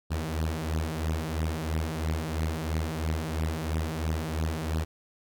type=beating tone pair; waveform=sawtooth; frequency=77.8 / 80.8 Hz; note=D#2 / E2; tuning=0 / -34 cents; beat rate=3 Hz; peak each=-27 dBFS; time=0.1-4.85 s; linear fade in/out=20 ms; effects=none